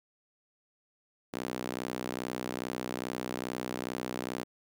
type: tone with high-pass filter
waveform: sawtooth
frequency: 62.4 Hz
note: B1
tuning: 19 cents sharp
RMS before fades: -37 dBFS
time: 1.33-4.44 s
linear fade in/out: 10 ms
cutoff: 270 Hz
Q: 1.2
effects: none